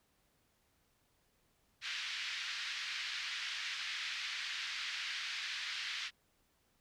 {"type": "band-pass noise", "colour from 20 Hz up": "pink", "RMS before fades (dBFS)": -41, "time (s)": [1.81, 6.11], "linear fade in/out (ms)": 50, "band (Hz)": [1700, 4800], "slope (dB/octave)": 24, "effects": ["pink hiss -75 dBFS RMS until 6.8 s"]}